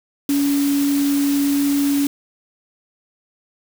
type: tone in noise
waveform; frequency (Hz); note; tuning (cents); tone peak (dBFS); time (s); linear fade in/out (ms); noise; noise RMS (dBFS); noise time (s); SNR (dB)
sine; 282.9; C#4; +35; -15; 0.29-2.07; 2; white; -29; 0.29-2.07; +11
effects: none